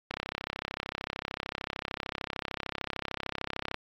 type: click train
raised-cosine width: 0.3 ms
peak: -16 dBFS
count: 122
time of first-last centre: 0.11-3.744 s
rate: 33.3 Hz
effects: AAC 64 kbps